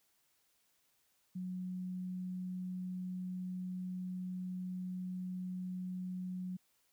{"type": "tone", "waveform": "sine", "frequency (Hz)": 183.1, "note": "F#3", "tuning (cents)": -18, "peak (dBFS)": -38, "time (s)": [1.35, 6.57], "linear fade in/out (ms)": 10, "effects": ["white hiss -75 dBFS RMS until 6.92 s"]}